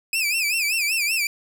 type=tone with vibrato; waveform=sawtooth; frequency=2502 Hz; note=D#7; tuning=9 cents sharp; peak=-17 dBFS; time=0.13-1.27 s; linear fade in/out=2 ms; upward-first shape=sine; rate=5.2 Hz; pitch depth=150 cents each way; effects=none